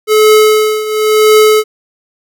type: tone with tremolo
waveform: square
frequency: 430 Hz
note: A4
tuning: 40 cents flat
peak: -3 dBFS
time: 0.07-1.64 s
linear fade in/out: 50 ms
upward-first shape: triangle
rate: 0.96 Hz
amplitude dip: 80%
effects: none